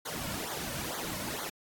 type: noise with flanger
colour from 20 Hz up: pink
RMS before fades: -37 dBFS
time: 0.05-1.5 s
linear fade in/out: 10 ms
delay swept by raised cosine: 0.37 to 2.57 ms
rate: 2.2 Hz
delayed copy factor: -0.95
effects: AAC 64 kbps